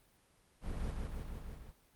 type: noise with echo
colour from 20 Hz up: brown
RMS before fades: -40 dBFS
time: 0.61-0.94 s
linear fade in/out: 50 ms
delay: 160 ms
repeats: 5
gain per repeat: -2 dB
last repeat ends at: 1.74 s
effects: pink hiss -69 dBFS RMS until 1.95 s + Opus 32 kbps